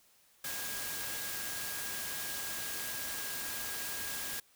sine tone in noise, 1635 Hz, G#6, 28 cents flat, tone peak -46 dBFS, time 0.44-4.4 s, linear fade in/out 5 ms, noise white, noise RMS -39 dBFS, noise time 0.44-4.4 s, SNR -10 dB, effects white hiss -66 dBFS RMS until 4.55 s

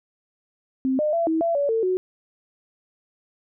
sine tone with pitch steps, 262.6 / 606 / 673 / 321.9 / 673 / 570 / 450 / 369.4 Hz, C4 / D#5 / E5 / E4 / E5 / C#5 / A4 / F#4, +6 / -46 / +36 / -41 / +36 / +48 / +39 / -3 cents, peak -19 dBFS, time 0.85-1.97 s, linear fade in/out 0 ms, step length 140 ms, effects none

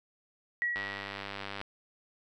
sine tone with exponential decay, 1921 Hz, B6, 48 cents flat, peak -26 dBFS, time 0.62-1.5 s, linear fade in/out 0 ms, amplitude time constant 190 ms
click train, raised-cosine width 0.3 ms, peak -22 dBFS, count 86, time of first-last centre 0.76-1.614 s, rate 99.5 Hz
effects none

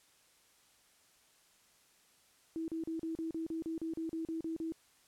sine tone bursts, 325 Hz, E4, 24 cents flat, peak -35 dBFS, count 14, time 2.56-4.721 s, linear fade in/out 0 ms, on 120 ms, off 37 ms, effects white hiss -67 dBFS RMS until 5.07 s + low-pass 11000 Hz 12 dB/octave

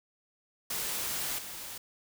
white noise with level steps, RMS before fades -34 / -42 dBFS, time 0.7-1.78 s, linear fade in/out 5 ms, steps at 1.38 s, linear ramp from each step 10 ms, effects none

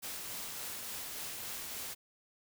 white noise with tremolo, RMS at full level -41 dBFS, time 0.02-1.95 s, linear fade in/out 20 ms, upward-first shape triangle, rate 3.5 Hz, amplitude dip 25%, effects none

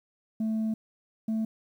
sine tone pair in turn, 220 / 221 Hz, A3 / A3, 0 / +8 cents, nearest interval unison, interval 8 cents, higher second, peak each -23 dBFS, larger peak neither, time 0.4-0.74 / 1.28-1.45 s, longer first, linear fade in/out 5 ms, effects tanh soft clip ceiling -25 dBFS + 10-bit

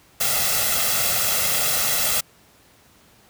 white noise with comb filter, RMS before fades -21 dBFS, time 0.2-2.21 s, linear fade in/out 10 ms, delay 1.5 ms, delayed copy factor +0.7, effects pink hiss -54 dBFS RMS until 3.29 s + high-pass 60 Hz 12 dB/octave

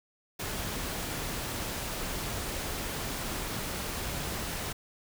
pink noise, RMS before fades -35 dBFS, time 0.39-4.73 s, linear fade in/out 10 ms, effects none

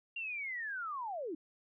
sine linear sweep, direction down, 2794 to 285.4 Hz, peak -37 dBFS, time 0.16-1.35 s, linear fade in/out 5 ms, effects none

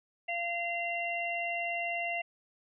harmonic tone, 689 Hz, F5, 24 cents flat, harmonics 1 / 3 / 4, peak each -35 / -36 / -36 dBFS, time 0.28-2.22 s, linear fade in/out 10 ms, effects none

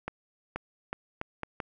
accelerating click train, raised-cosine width 0.5 ms, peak -18 dBFS, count 6, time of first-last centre 0.08-1.602 s, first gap 480 ms, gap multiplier 0.77, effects none

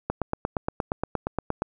click train, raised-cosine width 1 ms, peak -11 dBFS, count 14, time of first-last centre 0.1-1.62 s, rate 8.55 Hz, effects none

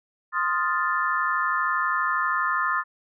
sine chord, F dominant seventh, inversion second, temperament equal, 1046.5 / 1244.5 / 1396.9 / 1760 Hz, C6 / Eb6 / F6 / A6, 0 / 0 / 0 / 0 cents, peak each -27 / -26 / -29 / -27 dBFS, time 0.32-2.84 s, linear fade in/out 50 ms, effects none

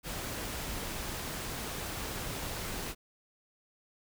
pink noise, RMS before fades -38 dBFS, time 0.03-2.95 s, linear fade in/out 50 ms, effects none

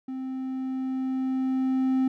triangle tone with level ramp, 261.5 Hz, C4, 1 cent flat, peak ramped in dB -29 to -18 dBFS, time 0.08-2.08 s, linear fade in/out 5 ms, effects none

